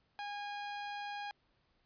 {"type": "tone", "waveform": "sawtooth", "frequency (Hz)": 819, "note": "G#5", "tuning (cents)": -24, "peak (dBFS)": -36, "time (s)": [0.19, 1.31], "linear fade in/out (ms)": 0, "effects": ["pink hiss -75 dBFS RMS until 1.85 s", "resampled to 11025 Hz"]}